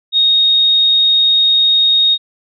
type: tone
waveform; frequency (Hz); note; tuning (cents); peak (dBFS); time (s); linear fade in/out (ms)
sine; 3729; A#7; 0; -8; 0.12-2.18; 50
effects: none